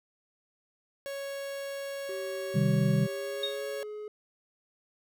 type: tone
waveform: 45% pulse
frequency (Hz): 554.4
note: C#5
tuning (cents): 0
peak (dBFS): -35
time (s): 1.06-3.83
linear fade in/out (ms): 0
type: tone with pitch glide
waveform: triangle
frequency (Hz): 385.1 to 422.4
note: G4 to G#4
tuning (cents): -31 to +29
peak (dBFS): -35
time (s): 2.09-4.08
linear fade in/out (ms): 2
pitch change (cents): +160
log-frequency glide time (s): 2.93-3.66
type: chord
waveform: sine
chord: C minor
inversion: none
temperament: equal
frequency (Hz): 130.81 / 155.56 / 196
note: C3 / Eb3 / G3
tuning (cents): 0 / 0 / 0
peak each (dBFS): -27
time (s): 2.54-3.07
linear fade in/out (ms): 20
type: tone with exponential decay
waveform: sine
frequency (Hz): 3729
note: A#7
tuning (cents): 0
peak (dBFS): -26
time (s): 3.43-3.62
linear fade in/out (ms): 5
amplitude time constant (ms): 41
effects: none